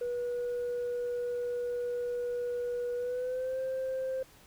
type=tone with pitch glide; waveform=sine; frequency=485.7 to 523.6 Hz; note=B4 to C5; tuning=-29 to +1 cents; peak=-29 dBFS; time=0.01-4.23 s; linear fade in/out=5 ms; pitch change=+130 cents; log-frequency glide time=2.95-3.59 s; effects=tanh soft clip ceiling -29 dBFS + pink hiss -58 dBFS RMS until 4.46 s